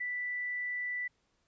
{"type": "tone", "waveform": "sine", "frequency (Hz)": 1975, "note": "B6", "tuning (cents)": 0, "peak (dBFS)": -33, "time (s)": [0, 1.08], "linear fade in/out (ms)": 10, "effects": ["pink hiss -75 dBFS RMS until 1.47 s", "resampled to 16000 Hz"]}